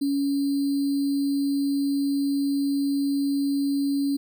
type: tone with sample-and-hold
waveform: sine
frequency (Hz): 280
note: C#4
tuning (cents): +18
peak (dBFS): -21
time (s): 0.01-4.17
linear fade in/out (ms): 10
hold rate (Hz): 4410
effects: none